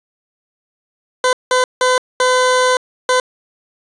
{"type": "tone bursts at uneven times", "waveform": "20% pulse", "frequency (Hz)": 507, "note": "B4", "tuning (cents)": 45, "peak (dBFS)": -6, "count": 5, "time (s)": [[1.24, 1.33], [1.51, 1.64], [1.81, 1.98], [2.2, 2.77], [3.09, 3.2]], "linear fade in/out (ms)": 2, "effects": ["resampled to 22050 Hz", "7-bit"]}